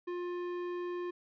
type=tone with tanh clipping; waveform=triangle; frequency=353.5 Hz; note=F4; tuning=21 cents sharp; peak=-37 dBFS; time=0.07-1.11 s; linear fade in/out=10 ms; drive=18 dB; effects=none